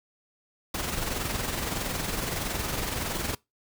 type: noise with amplitude modulation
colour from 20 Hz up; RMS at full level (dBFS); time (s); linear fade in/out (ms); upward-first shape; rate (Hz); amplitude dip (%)
pink; -29; 0.74-3.35; 5; sine; 21.6; 45
effects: noise-tail reverb RT60 0.2 s tail -23 dB re dry